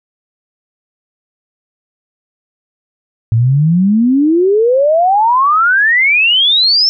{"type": "exponential sweep", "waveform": "sine", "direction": "up", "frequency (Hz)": [108.5, 5420], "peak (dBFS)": -7, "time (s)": [3.32, 6.89], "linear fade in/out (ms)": 0, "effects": []}